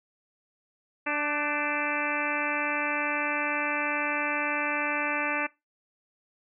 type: harmonic tone with a mistuned harmonic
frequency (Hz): 293.7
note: D4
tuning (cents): 0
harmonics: 1 / 2 / 3 / 4 / 5 / 6 / 7 / 8 / 9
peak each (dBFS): -35 / -35 / -35 / -35 / -35 / -35 / -35 / -35 / -35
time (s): 1.06-5.47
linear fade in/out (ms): 10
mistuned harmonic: 5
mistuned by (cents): +45
effects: noise-tail reverb RT60 0.2 s tail -20 dB re dry